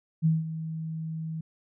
sine tone with ADSR envelope, 160.3 Hz, E3, 48 cents flat, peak -18 dBFS, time 0.22-1.41 s, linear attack 36 ms, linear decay 180 ms, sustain -13 dB, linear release 6 ms, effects none

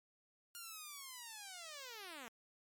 5% pulse linear sweep, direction down, 1424 to 220 Hz, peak -37 dBFS, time 0.55-2.28 s, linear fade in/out 0 ms, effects MP3 96 kbps

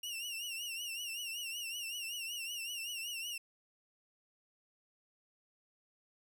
sawtooth tone with vibrato, 2802 Hz, F7, 5 cents sharp, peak -36 dBFS, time 0.03-3.38 s, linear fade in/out 5 ms, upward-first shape triangle, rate 5.3 Hz, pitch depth 110 cents each way, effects none

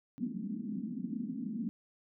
white band-pass noise, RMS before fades -38 dBFS, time 0.18-1.69 s, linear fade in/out 0 ms, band 190 to 250 Hz, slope 48 dB/octave, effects none

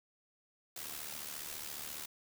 white noise with amplitude modulation, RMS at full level -41 dBFS, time 0.76-2.06 s, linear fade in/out 5 ms, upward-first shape sine, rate 74.6 Hz, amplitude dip 65%, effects none

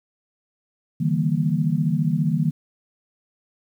sine chord, E half-diminished seventh, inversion third, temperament equal with one note detuned, 146.83 / 161.7 / 196 / 233.1 Hz, D3 / E3 / G3 / Bb3, 0 / -33 / 0 / 0 cents, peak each -24 / -21 / -27 / -26 dBFS, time 1-2.51 s, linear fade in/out 10 ms, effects 9-bit

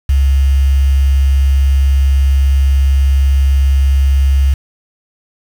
sine tone with quantisation, 68.2 Hz, C#2, 28 cents flat, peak -7 dBFS, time 0.09-4.54 s, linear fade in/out 5 ms, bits 5, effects none

